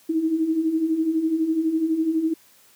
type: beating tone pair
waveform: sine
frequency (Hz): 311.1 / 323.1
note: D#4 / E4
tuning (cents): 0 / -35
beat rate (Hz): 12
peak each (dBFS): -27 / -20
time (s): 0.09-2.34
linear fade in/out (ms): 10
effects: white hiss -55 dBFS RMS until 2.75 s + high-pass 100 Hz 12 dB/octave